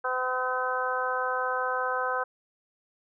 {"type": "harmonic tone", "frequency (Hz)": 254.7, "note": "C4", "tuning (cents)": -46, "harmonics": [2, 3, 4, 5, 6], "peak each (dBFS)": [-32, -34, -32, -32, -32], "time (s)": [0.04, 2.24], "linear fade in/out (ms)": 10, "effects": []}